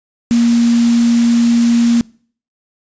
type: tone in noise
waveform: sine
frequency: 235 Hz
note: A#3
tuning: 14 cents sharp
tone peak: -8 dBFS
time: 0.31-2.01 s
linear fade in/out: 0 ms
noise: white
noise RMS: -25 dBFS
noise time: 0.31-2.01 s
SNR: +14 dB
effects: noise-tail reverb RT60 0.5 s tail -24 dB re dry + resampled to 16000 Hz